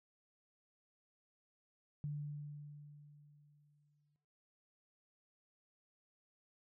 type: tone with exponential decay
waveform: sine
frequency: 146.83 Hz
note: D3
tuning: in tune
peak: -37 dBFS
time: 2.04-4.16 s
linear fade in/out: 0 ms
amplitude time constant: 460 ms
effects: noise-tail reverb RT60 0.9 s tail -17 dB re dry